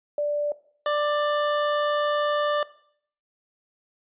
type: tone pair in turn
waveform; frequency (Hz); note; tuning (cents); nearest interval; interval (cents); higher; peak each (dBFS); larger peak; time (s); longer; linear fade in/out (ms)
sine / 25% pulse; 587.3 / 590.6; D5 / D5; 0 / +10; unison; 10; second; -22 / -18; second; 0.18-0.52 / 0.86-2.63; second; 2
effects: noise-tail reverb RT60 0.6 s tail -18 dB re dry + resampled to 8000 Hz